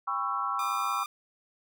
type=chord; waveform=sine; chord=C# half-diminished seventh; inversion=second; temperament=just; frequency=798.3 / 997.9 / 1108.7 / 1330.5 Hz; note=G5 / B5 / C#6 / E6; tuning=+31 / +18 / 0 / +16 cents; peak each=-37 / -36 / -31 / -32 dBFS; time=0.07-1.04 s; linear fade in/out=10 ms
type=tone; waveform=sawtooth; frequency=1205 Hz; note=D6; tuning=44 cents sharp; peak=-31 dBFS; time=0.59-1.06 s; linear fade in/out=2 ms
effects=none